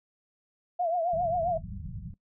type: tone with vibrato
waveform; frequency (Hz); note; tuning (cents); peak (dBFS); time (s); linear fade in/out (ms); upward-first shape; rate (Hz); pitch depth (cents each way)
sine; 685; F5; -34; -25; 0.79-1.58; 10; triangle; 7.5; 120
type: low-pass noise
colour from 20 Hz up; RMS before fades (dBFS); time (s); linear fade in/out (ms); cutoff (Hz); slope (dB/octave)
white; -40; 1.13-2.14; 5; 200; 96
effects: noise-tail reverb RT60 0.1 s tail -17 dB re dry